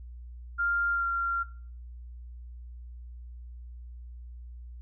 sine tone with pitch glide, 1396.9 to 1380.1 Hz, F6 to F6, 0 to -21 cents, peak -25 dBFS, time 0.58-1.44 s, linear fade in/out 20 ms, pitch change -21 cents, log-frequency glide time 0.91-1.05 s, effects noise-tail reverb RT60 0.4 s tail -17 dB re dry + added 60 Hz sine -41 dBFS peak until 4.81 s

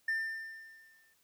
triangle tone with exponential decay, 1794 Hz, A6, 33 cents sharp, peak -26 dBFS, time 0.08-1.14 s, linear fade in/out 5 ms, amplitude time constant 230 ms, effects tanh soft clip ceiling -23 dBFS + white hiss -71 dBFS RMS until 1.23 s

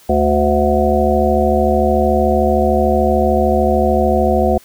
harmonic tone, 73.42 Hz, D2, in tune, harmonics 1 / 3 / 5 / 7 / 9 / 10, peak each -18 / -18 / -18 / -18 / -18 / -18 dBFS, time 0.09-4.58 s, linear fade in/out 5 ms, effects white hiss -46 dBFS RMS until 4.64 s

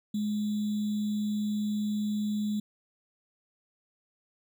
sine tone with sample-and-hold, 210 Hz, G#3, 19 cents sharp, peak -27 dBFS, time 0.14-2.6 s, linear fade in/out 5 ms, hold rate 3675 Hz, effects none

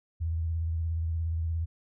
sine tone with vibrato, 82 Hz, E2, 9 cents flat, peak -27 dBFS, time 0.2-1.66 s, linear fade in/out 20 ms, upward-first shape triangle, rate 17 Hz, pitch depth 63 cents each way, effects none

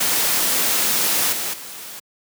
white noise with level steps, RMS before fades -19 / -25 / -35 dBFS, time 0-2 s, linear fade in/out 10 ms, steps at 1.32 / 1.53 s, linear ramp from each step 10 ms, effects high-pass 150 Hz 12 dB/octave

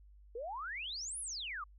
sine exponential two-way sweep, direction up then down, 440 to 11070 to 1114 Hz, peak -39 dBFS, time 0.35-1.64 s, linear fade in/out 5 ms, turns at 1.2 s, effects added 50 Hz sine -56 dBFS peak until 1.78 s

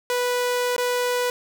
sawtooth tone with dropouts, 492.3 Hz, B4, 6 cents flat, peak -17 dBFS, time 0.1-1.3 s, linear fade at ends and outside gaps 1 ms, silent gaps 0.764-0.78 s, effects none

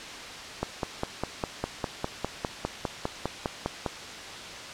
click train, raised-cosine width 1 ms, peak -13 dBFS, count 17, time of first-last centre 0.63-3.862 s, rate 4.95 Hz, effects white hiss -39 dBFS RMS until 4.73 s + low-pass 5000 Hz 12 dB/octave

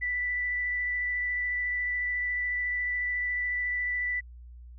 sine tone with vibrato, 1975.5 Hz, B6, in tune, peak -27 dBFS, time 0.01-4.21 s, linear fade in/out 20 ms, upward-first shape triangle, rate 14 Hz, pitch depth 11 cents each way, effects added 60 Hz sine -44 dBFS peak until 4.78 s

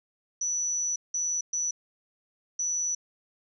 sine tone bursts at uneven times, 5930 Hz, F#8, 3 cents sharp, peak -26 dBFS, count 4, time 0.41-0.96 / 1.14-1.41 / 1.53-1.71 / 2.59-2.95 s, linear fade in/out 5 ms, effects none

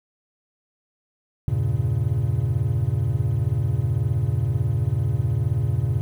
triangle chord, E diminished seventh, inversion none, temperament equal, 82.41 / 98 / 116.54 / 138.59 Hz, E2 / G2 / Bb2 / Db3, 0 / 0 / 0 / 0 cents, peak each -27 / -24 / -21 / -23 dBFS, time 1.48-6.01 s, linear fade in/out 0 ms, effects 9-bit

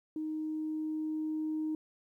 sine tone with level ramp, 311.1 Hz, D#4, in tune, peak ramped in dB -33 to -30 dBFS, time 0.16-1.75 s, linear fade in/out 2 ms, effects tanh soft clip ceiling -27 dBFS + 12-bit

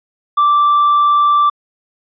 triangle tone, 1171 Hz, D6, 5 cents flat, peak -6 dBFS, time 0.37-1.5 s, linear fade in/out 10 ms, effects tanh soft clip ceiling -2 dBFS + resampled to 11025 Hz

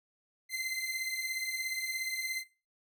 sawtooth beating tone pair, 2057 / 2074 Hz, C7 / C7, -30 / -16 cents, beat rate 17 Hz, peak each -35 / -33 dBFS, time 0.49-2.44 s, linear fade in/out 50 ms, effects noise-tail reverb RT60 0.3 s tail -17 dB re dry

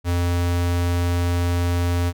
square tone, 87.31 Hz, F2, in tune, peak -19 dBFS, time 0.04-2.13 s, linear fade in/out 50 ms, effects none

